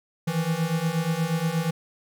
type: beating tone pair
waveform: square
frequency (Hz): 158.8 / 167.2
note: D#3 / E3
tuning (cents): +36 / +25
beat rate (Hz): 8.4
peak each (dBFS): -28 / -26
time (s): 0.27-1.71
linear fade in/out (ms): 10
effects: none